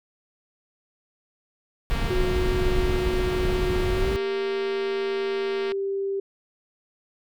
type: noise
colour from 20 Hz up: brown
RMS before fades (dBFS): -25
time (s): 1.9-4.16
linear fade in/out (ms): 0
type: click train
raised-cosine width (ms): 0.3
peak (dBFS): -19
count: 881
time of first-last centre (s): 1.91-5.72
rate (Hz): 231
type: tone with pitch glide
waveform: sine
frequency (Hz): 366.7 to 393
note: F#4 to G4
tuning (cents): -15 to +4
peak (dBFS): -24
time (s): 2.1-6.2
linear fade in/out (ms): 5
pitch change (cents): +119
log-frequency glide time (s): 3.9-4.16
effects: none